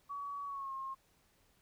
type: tone with pitch glide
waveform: sine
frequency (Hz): 1132 to 1072.2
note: C#6 to C6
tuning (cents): +36 to +42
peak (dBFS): -39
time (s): 0.09-0.95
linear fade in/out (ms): 20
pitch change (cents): -94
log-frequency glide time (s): 0.46-0.73
effects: pink hiss -71 dBFS RMS until 1.61 s